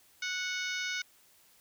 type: harmonic tone with a mistuned harmonic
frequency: 737 Hz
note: F#5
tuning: 7 cents flat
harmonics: 2 / 3 / 4 / 5 / 6 / 7 / 8 / 9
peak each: -37 / -37 / -43 / -41 / -46 / -44 / -46 / -48 dBFS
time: 0.22-1.02 s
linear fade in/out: 5 ms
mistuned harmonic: 9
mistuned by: -61 cents
effects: white hiss -63 dBFS RMS until 1.6 s